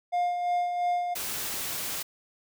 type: tone with tremolo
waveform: triangle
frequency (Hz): 708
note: F5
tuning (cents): +23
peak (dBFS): -21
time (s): 0.12-1.15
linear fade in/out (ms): 20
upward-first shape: sine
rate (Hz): 2.9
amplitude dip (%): 45
type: noise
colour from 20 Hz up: white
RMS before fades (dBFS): -33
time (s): 1.15-2.03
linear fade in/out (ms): 10
effects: none